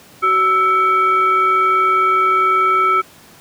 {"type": "tone with frequency modulation", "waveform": "sine", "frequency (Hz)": 1318.5, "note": "E6", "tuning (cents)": 0, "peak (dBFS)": -11, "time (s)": [0.22, 3.02], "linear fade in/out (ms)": 20, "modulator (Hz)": 942, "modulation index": 0.56, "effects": ["pink hiss -44 dBFS RMS until 3.4 s", "high-pass 100 Hz 12 dB/octave"]}